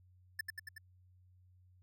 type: tone with echo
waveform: square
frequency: 1760 Hz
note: A6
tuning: in tune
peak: -35 dBFS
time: 0.39-0.41 s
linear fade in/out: 5 ms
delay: 93 ms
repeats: 4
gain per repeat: -3 dB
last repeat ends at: 0.782 s
effects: added 91 Hz sine -62 dBFS peak until 1.82 s